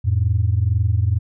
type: tone pair together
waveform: sine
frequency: 87.31 / 109.37 Hz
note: F2 / A2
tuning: 0 / -10 cents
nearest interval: major third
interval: 390 cents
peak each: -17 dBFS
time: 0.04-1.19 s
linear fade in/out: 20 ms
effects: tanh soft clip ceiling -8 dBFS